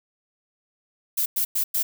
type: noise bursts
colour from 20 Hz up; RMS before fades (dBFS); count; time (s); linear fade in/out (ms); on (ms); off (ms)
violet; -23; 4; 1.17-1.83; 10; 90; 100
effects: none